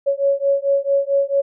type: beating tone pair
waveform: sine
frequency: 554 / 558.5 Hz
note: C#5 / C#5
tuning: -1 / +13 cents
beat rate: 4.5 Hz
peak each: -18 dBFS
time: 0.06-1.42 s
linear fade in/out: 20 ms
effects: none